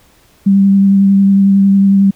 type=tone with vibrato; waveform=sine; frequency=196.5 Hz; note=G3; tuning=4 cents sharp; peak=-5 dBFS; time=0.46-2.11 s; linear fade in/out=10 ms; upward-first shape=triangle; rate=11 Hz; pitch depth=17 cents each way; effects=pink hiss -49 dBFS RMS until 2.15 s